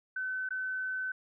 sine tone with dropouts, 1519 Hz, F#6, 45 cents sharp, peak -32 dBFS, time 0.16-1.12 s, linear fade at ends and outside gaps 5 ms, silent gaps 0.49-0.506 s, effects none

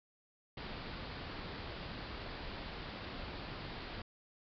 pink low-pass noise, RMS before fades -45 dBFS, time 0.57-4.02 s, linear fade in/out 5 ms, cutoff 4900 Hz, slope 96 dB/octave, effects none

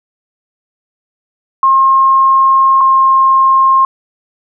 sine tone pair in turn, 1070 / 1065.3 Hz, C6 / C6, +38 / +31 cents, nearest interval unison, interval 7 cents, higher first, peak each -5 dBFS, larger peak neither, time 1.63-2.81 / 2.81-3.85 s, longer first, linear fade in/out 2 ms, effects none

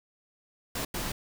pink noise bursts at uneven times, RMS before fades -33 dBFS, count 2, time 0.75-0.85 / 0.94-1.12 s, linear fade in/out 5 ms, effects none

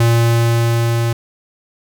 square tone with level ramp, 116.54 Hz, A#2, in tune, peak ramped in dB -10 to -15 dBFS, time 0-1.13 s, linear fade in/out 5 ms, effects none

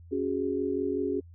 sine chord, C# suspended fourth, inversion none, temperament equal, 277.2 / 370 / 415.3 Hz, C#4 / F#4 / G#4, 0 / 0 / 0 cents, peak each -31 dBFS, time 0.11-1.21 s, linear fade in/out 20 ms, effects added 85 Hz sine -47 dBFS peak until 1.34 s

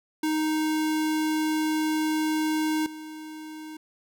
square tone with level steps, 311.1 Hz, D#4, in tune, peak -24 / -38 dBFS, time 0.23-3.77 s, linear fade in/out 5 ms, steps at 2.86 s, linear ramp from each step 2 ms, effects none

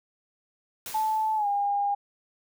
white noise with exponential decay, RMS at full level -36 dBFS, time 0.86-1.69 s, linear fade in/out 1 ms, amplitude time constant 180 ms
sine tone with pitch glide, 872 to 808.9 Hz, A5 to G#5, -16 to -46 cents, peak -23 dBFS, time 0.94-1.95 s, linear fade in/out 10 ms, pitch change -130 cents, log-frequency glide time 1.36-1.47 s
effects none

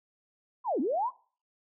sine linear two-way sweep, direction down then up, 1088 to 231.6 to 1088 Hz, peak -26 dBFS, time 0.64-1.11 s, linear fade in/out 50 ms, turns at 0.8 s, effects noise-tail reverb RT60 0.4 s tail -20 dB re dry

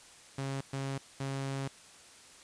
sawtooth tone bursts at uneven times, 136.2 Hz, C#3, 30 cents flat, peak -30 dBFS, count 3, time 0.38-0.61 / 0.73-0.98 / 1.2-1.68 s, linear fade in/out 5 ms, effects white hiss -55 dBFS RMS until 2.43 s + resampled to 22050 Hz

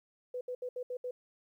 sine tone bursts at uneven times, 498.5 Hz, B4, 16 cents sharp, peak -35 dBFS, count 6, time 0.34-0.41 / 0.48-0.55 / 0.62-0.69 / 0.76-0.83 / 0.9-0.97 / 1.04-1.11 s, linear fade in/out 5 ms, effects 12-bit

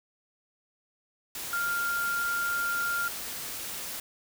sine tone in noise, 1396.9 Hz, F6, in tune, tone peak -27 dBFS, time 1.53-3.08 s, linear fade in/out 2 ms, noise white, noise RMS -37 dBFS, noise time 1.35-4 s, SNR +7 dB, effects none

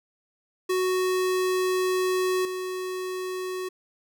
square tone with level steps, 370 Hz, F#4, in tune, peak -23 / -30 dBFS, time 0.69-3.69 s, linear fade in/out 10 ms, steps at 2.45 s, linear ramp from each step 2 ms, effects none

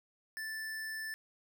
square tone, 1760 Hz, A6, in tune, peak -39 dBFS, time 0.37-1.14 s, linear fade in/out 0 ms, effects 12-bit

